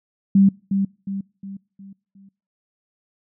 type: tone with echo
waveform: sine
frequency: 196 Hz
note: G3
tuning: in tune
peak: -10 dBFS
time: 0.35-0.49 s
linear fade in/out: 5 ms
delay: 360 ms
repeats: 5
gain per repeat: -7 dB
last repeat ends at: 2.29 s
effects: noise-tail reverb RT60 0.4 s tail -25 dB re dry